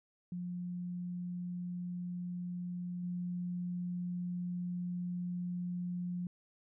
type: tone with level steps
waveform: sine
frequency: 177.5 Hz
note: F3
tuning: 28 cents sharp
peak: -37 / -35 dBFS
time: 0.32-6.27 s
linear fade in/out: 2 ms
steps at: 3.03 s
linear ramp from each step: 5 ms
effects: none